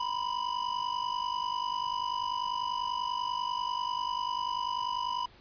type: ring-modulated tone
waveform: square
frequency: 987.8 Hz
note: B5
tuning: in tune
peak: -28 dBFS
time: 0-5.26 s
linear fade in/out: 0 ms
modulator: 25.1 Hz
effects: pink hiss -57 dBFS RMS until 5.4 s + resampled to 11025 Hz